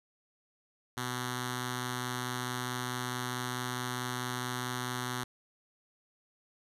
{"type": "tone with notch filter", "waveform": "5% pulse", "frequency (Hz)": 124.6, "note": "B2", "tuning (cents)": 16, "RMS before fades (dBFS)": -36, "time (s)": [0.97, 5.24], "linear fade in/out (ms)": 5, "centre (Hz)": 560, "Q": 0.82, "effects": ["resampled to 32000 Hz"]}